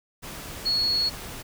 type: tone in noise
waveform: sine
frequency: 4346 Hz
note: C#8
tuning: 35 cents flat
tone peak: -21 dBFS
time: 0.65-1.1 s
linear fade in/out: 20 ms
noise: pink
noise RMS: -38 dBFS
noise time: 0.22-1.43 s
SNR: +14 dB
effects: none